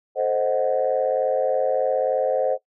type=chord; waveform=sine; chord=A diminished seventh; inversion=none; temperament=equal; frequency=440 / 523.3 / 622.3 / 740 Hz; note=A4 / C5 / Eb5 / Gb5; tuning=0 / 0 / 0 / 0 cents; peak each=-27 / -21 / -24 / -26 dBFS; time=0.15-2.58 s; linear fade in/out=50 ms; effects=noise-tail reverb RT60 0.1 s tail -18 dB re dry + tanh soft clip ceiling -10 dBFS